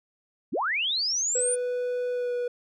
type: linear sweep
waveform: sine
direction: up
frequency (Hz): 131.2 to 9397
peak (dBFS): -24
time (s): 0.52-1.56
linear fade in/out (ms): 20
type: tone with pitch glide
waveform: triangle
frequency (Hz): 493.9 to 487.7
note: B4 to B4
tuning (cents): 0 to -22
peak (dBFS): -24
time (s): 1.35-2.48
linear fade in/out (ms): 5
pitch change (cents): -22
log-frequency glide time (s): 2.12-2.34
effects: none